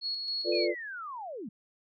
sine tone with tremolo, 4339 Hz, C#8, 38 cents flat, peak -30 dBFS, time 0.01-0.68 s, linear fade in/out 50 ms, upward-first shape square, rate 3.7 Hz, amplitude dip 35%
sine chord, B half-diminished seventh, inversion second, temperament equal, 349.2 / 440 / 493.9 / 587.3 Hz, F4 / A4 / B4 / D5, 0 / 0 / 0 / 0 cents, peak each -29 / -33 / -33 / -31 dBFS, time 0.44-0.75 s, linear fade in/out 50 ms
sine linear sweep, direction down, 2529 to 180.1 Hz, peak -37 dBFS, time 0.52-1.49 s, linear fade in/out 5 ms
effects none

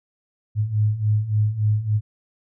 sine beating tone pair, 104.3 / 107.8 Hz, G#2 / A2, +8 / -35 cents, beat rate 3.5 Hz, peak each -23 / -19 dBFS, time 0.55-2.01 s, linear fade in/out 50 ms, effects none

